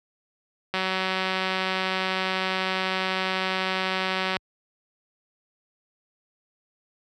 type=click train; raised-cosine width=0.3 ms; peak=-10 dBFS; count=683; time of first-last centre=0.74-4.368 s; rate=188 Hz; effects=high-pass 60 Hz 12 dB/octave